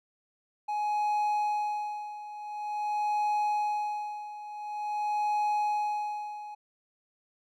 triangle tone with tremolo, 838 Hz, G#5, 15 cents sharp, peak -23 dBFS, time 0.68-6.55 s, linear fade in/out 10 ms, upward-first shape sine, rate 0.47 Hz, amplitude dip 80%, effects none

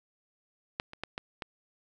clicks, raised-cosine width 0.3 ms, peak -14 / -28 / -18 / -19 / -20 dBFS, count 5, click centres 0.799 / 0.934 / 1.036 / 1.179 / 1.422 s, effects none

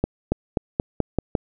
accelerating click train, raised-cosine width 2 ms, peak -6 dBFS, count 7, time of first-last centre 0.04-1.352 s, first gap 280 ms, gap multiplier 0.9, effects none

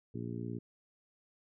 harmonic tone, 58.6 Hz, A#1, 10 cents sharp, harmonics 2 / 3 / 4 / 5 / 6 / 7, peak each -41 / -44 / -43 / -46 / -47 / -48 dBFS, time 0.14-0.59 s, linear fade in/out 10 ms, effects none

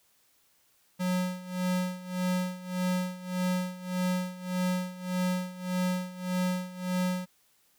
square tone with tremolo, 182.2 Hz, F#3, 26 cents flat, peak -26 dBFS, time 0.99-7.26 s, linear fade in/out 20 ms, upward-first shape sine, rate 1.7 Hz, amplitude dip 85%, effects white hiss -67 dBFS RMS until 7.78 s

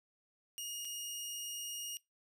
15% pulse tone with dropouts, 2858 Hz, F7, 39 cents sharp, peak -33 dBFS, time 0.58-1.97 s, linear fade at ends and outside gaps 0 ms, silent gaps 0.848-0.852 s, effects noise-tail reverb RT60 0.2 s tail -22 dB re dry

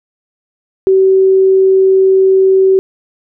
sine tone, 381.8 Hz, G4, 46 cents flat, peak -5 dBFS, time 0.87-2.79 s, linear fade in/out 0 ms, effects none

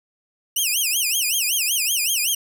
10% pulse tone with vibrato, 2794 Hz, F7, in tune, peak -11 dBFS, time 0.56-2.35 s, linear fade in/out 5 ms, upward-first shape sine, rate 5.3 Hz, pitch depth 260 cents each way, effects none

